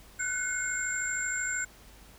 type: tone cluster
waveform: sine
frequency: 1448 / 1501 / 2162 / 7360 Hz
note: F#6 / F#6 / C#7 / A#8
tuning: -38 / +24 / -44 / -23 cents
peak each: -40 / -32 / -39 / -33 dBFS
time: 0.19-1.65 s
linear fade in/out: 10 ms
effects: added 50 Hz sine -55 dBFS peak until 2.18 s + pink hiss -55 dBFS RMS until 2.18 s